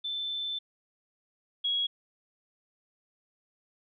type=tone pair in turn; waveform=sine; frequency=3532 / 3320 Hz; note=A7 / G#7; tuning=+6 / -1 cents; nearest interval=minor second; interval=107 cents; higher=first; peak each=-31 / -26 dBFS; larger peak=second; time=0.04-0.59 / 1.64-1.87 s; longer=first; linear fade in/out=10 ms; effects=none